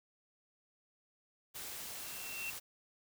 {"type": "noise", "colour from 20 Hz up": "white", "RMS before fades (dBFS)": -45, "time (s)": [1.54, 2.6], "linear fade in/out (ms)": 20}
{"type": "tone with exponential growth", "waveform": "sine", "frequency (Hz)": 2700, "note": "E7", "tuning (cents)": 41, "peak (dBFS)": -37, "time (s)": [1.62, 2.5], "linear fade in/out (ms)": 1, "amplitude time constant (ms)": 190}
{"effects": []}